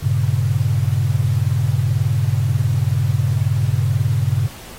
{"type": "chord", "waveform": "sine", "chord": "G diminished", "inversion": "none", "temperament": "equal", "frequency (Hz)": [98, 116.54, 138.59], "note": ["G2", "Bb2", "Db3"], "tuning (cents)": [0, 0, 0], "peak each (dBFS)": -19, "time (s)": [0.02, 4.48], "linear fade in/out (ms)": 20, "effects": ["pink hiss -38 dBFS RMS until 4.78 s", "AAC 48 kbps"]}